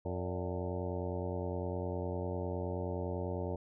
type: harmonic tone with a mistuned harmonic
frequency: 89.8 Hz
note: F2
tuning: 49 cents sharp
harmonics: 1 / 2 / 3 / 4 / 5 / 6 / 7 / 8 / 9 / 10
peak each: -38 / -43 / -45 / -43 / -42 / -43 / -49 / -50 / -51 / -50 dBFS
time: 0.05-3.56 s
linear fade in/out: 5 ms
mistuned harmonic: 6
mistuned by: +97 cents
effects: none